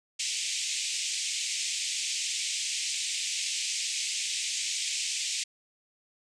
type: band-pass noise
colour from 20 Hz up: white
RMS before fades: -32 dBFS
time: 0.19-5.44 s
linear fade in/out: 10 ms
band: 2200 to 8200 Hz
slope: 48 dB/octave
effects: none